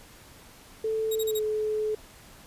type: tone with pitch glide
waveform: sine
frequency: 440 to 429 Hz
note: A4 to A4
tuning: 0 to -44 cents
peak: -25 dBFS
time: 0.84-1.95 s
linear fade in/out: 5 ms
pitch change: -44 cents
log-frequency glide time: 1.24-1.38 s
type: tone bursts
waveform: 10% pulse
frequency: 3797 Hz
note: A#7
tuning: 31 cents sharp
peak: -23 dBFS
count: 4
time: 1.11-1.394 s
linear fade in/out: 10 ms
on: 47 ms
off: 32 ms
effects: pink hiss -51 dBFS RMS until 2.46 s + resampled to 32000 Hz